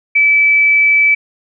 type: tone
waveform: sine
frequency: 2306 Hz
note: D7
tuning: 32 cents flat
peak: -7 dBFS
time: 0.15-1.15 s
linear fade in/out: 10 ms
effects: none